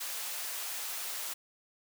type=high-pass noise; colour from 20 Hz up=white; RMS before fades=-38 dBFS; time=0-1.34 s; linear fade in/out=10 ms; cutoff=620 Hz; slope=12 dB/octave; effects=none